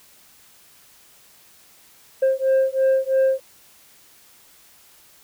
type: beating tone pair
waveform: sine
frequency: 529 / 532 Hz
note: C5 / C5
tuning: +19 / +29 cents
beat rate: 3 Hz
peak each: -17 dBFS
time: 2.22-3.4 s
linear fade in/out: 10 ms
effects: tanh soft clip ceiling -13 dBFS + white hiss -52 dBFS RMS until 5.23 s